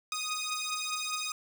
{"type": "beating tone pair", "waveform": "10% pulse", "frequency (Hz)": [1243, 1247.9], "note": ["D#6", "D#6"], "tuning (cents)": [-2, 5], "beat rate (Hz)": 4.9, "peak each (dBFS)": -27, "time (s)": [0.12, 1.32], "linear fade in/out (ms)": 2, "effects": ["10-bit"]}